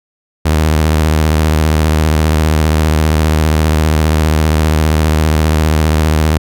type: tone with vibrato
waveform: sawtooth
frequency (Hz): 77.78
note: D#2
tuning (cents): 0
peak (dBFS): -5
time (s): 0.45-6.38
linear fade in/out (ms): 10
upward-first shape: sine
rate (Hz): 15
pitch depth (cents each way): 63
effects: none